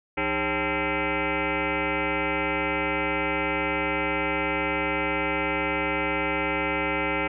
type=tone with frequency modulation; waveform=sine; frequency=880 Hz; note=A5; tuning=in tune; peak=-23 dBFS; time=0.17-7.28 s; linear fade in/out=10 ms; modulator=237 Hz; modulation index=7; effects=none